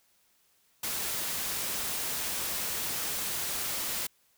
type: noise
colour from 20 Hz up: white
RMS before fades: -33 dBFS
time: 0.83-4.07 s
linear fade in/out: 5 ms
effects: white hiss -68 dBFS RMS until 4.37 s